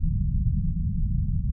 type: low-pass noise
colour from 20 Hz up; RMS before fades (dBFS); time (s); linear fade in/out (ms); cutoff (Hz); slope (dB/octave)
pink; -24; 0-1.52; 20; 190; 48
effects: none